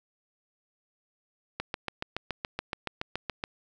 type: click train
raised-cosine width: 0.3 ms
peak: -15 dBFS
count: 14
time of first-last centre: 1.6-3.439 s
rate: 7.07 Hz
effects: none